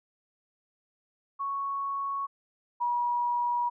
sine tone pair in turn, 1108.7 / 963.1 Hz, C#6 / B5, 0 / -44 cents, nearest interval major second, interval 244 cents, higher first, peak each -29 / -25 dBFS, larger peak second, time 1.39-2.27 / 2.8-3.7 s, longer second, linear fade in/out 20 ms, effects none

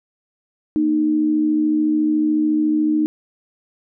sine tone pair together, 232.5 / 306.4 Hz, A#3 / D#4, -4 / -27 cents, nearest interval perfect fourth, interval 477 cents, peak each -24 / -15 dBFS, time 0.76-3.06 s, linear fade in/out 0 ms, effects none

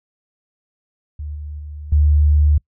sine tone with level steps, 74.4 Hz, D2, 23 cents sharp, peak -25 / -27 / -29 / -10 dBFS, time 1.19-2.58 s, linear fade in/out 5 ms, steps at 1.35 / 1.59 / 1.92 s, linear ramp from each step 5 ms, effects noise-tail reverb RT60 0.1 s tail -26 dB re dry

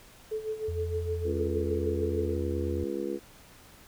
sine tone with tremolo, 435.1 Hz, A4, 19 cents flat, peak -28 dBFS, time 0.31-2.34 s, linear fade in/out 10 ms, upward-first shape sine, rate 6.5 Hz, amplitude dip 75%
sine tone with vibrato, 83.9 Hz, E2, 31 cents sharp, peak -31 dBFS, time 0.68-2.84 s, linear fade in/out 5 ms, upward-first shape sine, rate 0.95 Hz, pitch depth 10 cents each way
harmonic tone, 69.3 Hz, C#2, in tune, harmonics 3 / 4 / 5 / 6 / 7, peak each -39 / -38 / -33 / -38 / -37 dBFS, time 1.24-3.2 s, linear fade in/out 50 ms
effects pink hiss -54 dBFS RMS until 3.87 s

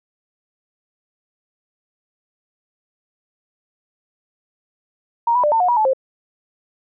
sine tone with pitch steps, 936 / 986 / 595 / 901 / 722 / 962 / 865 / 529 Hz, A#5 / B5 / D5 / A5 / F#5 / B5 / A5 / C5, +7 / -3 / +22 / +41 / -43 / -46 / -30 / +19 cents, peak -13 dBFS, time 5.27-5.934 s, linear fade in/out 5 ms, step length 83 ms, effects none

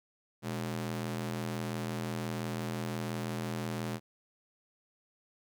sawtooth ring-modulated tone, 164.4 Hz, E3, 4 cents flat, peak -27 dBFS, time 0.42-4 s, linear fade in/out 50 ms, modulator 42.9 Hz, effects none

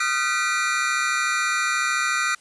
square tone cluster, 1241 / 1374 / 1508 / 1956 / 2396 Hz, D#6 / F6 / F#6 / B6 / D7, -5 / -29 / +32 / -17 / +34 cents, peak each -28 dBFS, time 0-2.35 s, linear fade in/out 5 ms, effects white hiss -54 dBFS RMS until 2.4 s + resampled to 22050 Hz

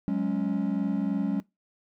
triangle chord, F# suspended second, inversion none, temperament just, 185 / 208.1 / 277.5 Hz, F#3 / G#3 / C#4, 0 / +4 / +2 cents, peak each -27 / -26 / -27 dBFS, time 0.08-1.4 s, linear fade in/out 0 ms, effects noise-tail reverb RT60 0.2 s tail -22 dB re dry + tanh soft clip ceiling -16 dBFS

